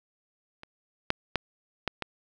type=clicks; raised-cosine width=0.3 ms; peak=-27 / -7 / -9 / -11 / -15 dBFS; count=5; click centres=0.634 / 1.104 / 1.357 / 1.877 / 2.023 s; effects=none